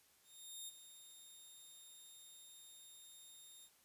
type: tone with ADSR envelope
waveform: 10% pulse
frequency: 3683 Hz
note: A#7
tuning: 22 cents flat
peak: -38 dBFS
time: 0.23-3.7 s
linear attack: 450 ms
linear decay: 24 ms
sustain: -11 dB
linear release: 59 ms
effects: white hiss -71 dBFS RMS until 3.84 s + resampled to 32000 Hz